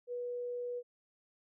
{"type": "tone", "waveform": "sine", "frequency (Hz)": 487.5, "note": "B4", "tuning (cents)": -23, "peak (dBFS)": -36, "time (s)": [0.07, 0.83], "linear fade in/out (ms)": 50, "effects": []}